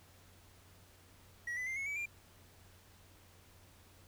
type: tone with pitch steps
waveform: triangle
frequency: 1917 / 2003 / 2093 / 2187 / 2285 / 2388 Hz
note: A#6 / B6 / C7 / C#7 / D7 / D7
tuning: +48 / +24 / 0 / -24 / -48 / +28 cents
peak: -35 dBFS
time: 1.47-2.058 s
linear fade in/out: 5 ms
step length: 98 ms
effects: added 91 Hz sine -63 dBFS peak until 4.07 s + pink hiss -63 dBFS RMS until 4.07 s